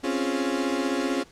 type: chord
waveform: 35% pulse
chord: Db major seventh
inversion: third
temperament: equal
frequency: 261.6 / 277.2 / 349.2 / 415.3 Hz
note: C4 / Db4 / F4 / Ab4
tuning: 0 / 0 / 0 / 0 cents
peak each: -28 / -26 / -29 / -31 dBFS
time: 0.03-1.24 s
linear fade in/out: 20 ms
effects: pink hiss -54 dBFS RMS until 1.31 s + low-pass 8000 Hz 12 dB/octave